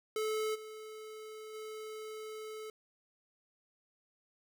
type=tone with level steps; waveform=square; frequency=433.6 Hz; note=A4; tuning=25 cents flat; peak=-33 / -46 / -43 dBFS; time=0.16-2.7 s; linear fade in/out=2 ms; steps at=0.54 / 1.53 s; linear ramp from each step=20 ms; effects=none